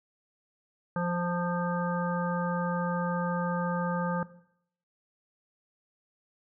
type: harmonic tone with a mistuned harmonic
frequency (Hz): 174.61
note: F3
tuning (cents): 0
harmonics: 1 / 3 / 5 / 7 / 9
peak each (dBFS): -29 / -34 / -36 / -37 / -39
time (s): 0.96-4.23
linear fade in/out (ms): 2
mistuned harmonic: 5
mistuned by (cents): +28
effects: noise-tail reverb RT60 0.7 s tail -17 dB re dry